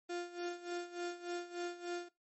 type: tone with tremolo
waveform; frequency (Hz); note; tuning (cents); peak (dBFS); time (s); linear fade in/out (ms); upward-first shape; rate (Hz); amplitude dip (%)
35% pulse; 350; F4; +4; -35; 0.09-2.09; 10; sine; 3.4; 80
effects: noise-tail reverb RT60 0.2 s tail -19 dB re dry + MP3 32 kbps